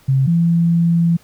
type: tone pair in turn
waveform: sine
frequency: 134 / 168.83 Hz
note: C3 / E3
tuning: +42 / +42 cents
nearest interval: major third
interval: 400 cents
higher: second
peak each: -11 dBFS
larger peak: neither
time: 0.08-0.27 / 0.27-1.17 s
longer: second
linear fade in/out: 10 ms
effects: pink hiss -51 dBFS RMS until 1.23 s